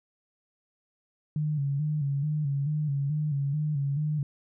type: tone with vibrato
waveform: sine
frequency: 145.7 Hz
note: D3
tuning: 13 cents flat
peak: -25 dBFS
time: 1.36-4.23 s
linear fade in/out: 2 ms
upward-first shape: square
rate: 2.3 Hz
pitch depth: 70 cents each way
effects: none